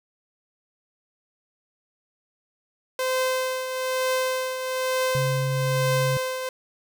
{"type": "tone with tremolo", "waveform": "sawtooth", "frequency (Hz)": 516, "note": "C5", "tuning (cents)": -24, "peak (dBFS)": -17, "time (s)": [2.99, 6.49], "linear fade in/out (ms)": 2, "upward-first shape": "triangle", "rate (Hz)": 1.1, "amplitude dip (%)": 60}
{"type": "tone", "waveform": "sine", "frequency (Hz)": 135.7, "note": "C#3", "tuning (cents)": -36, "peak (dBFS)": -23, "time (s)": [5.15, 6.17], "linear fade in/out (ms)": 0}
{"effects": []}